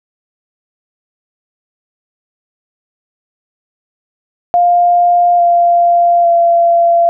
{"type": "tone with pitch steps", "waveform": "sine", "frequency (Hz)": [702, 692.7, 683.6], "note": ["F5", "F5", "F5"], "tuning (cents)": [9, -14, -37], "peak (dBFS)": -6, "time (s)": [4.54, 7.09], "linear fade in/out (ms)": 0, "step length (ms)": 850, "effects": []}